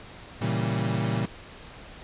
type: chord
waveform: 35% pulse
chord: A# diminished seventh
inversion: none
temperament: equal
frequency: 116.54 / 138.59 / 164.81 / 196 Hz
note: A#2 / C#3 / E3 / G3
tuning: 0 / 0 / 0 / 0 cents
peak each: -26 / -30 / -30 / -30 dBFS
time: 0.41-1.26 s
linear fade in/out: 10 ms
effects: pink hiss -45 dBFS RMS until 2.03 s + resampled to 8000 Hz